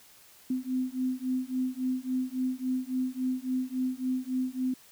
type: beating tone pair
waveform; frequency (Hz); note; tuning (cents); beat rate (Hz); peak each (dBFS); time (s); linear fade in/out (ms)
sine; 254.7 / 258.3; C4 / C4; -46 / -22; 3.6; -31; 0.5-4.74; 5
effects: white hiss -56 dBFS RMS until 4.91 s